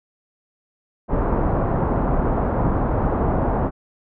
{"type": "low-pass noise", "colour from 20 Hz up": "pink", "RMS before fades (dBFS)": -20, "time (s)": [1.08, 3.71], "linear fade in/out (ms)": 50, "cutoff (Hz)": 1100, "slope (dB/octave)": 24, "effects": []}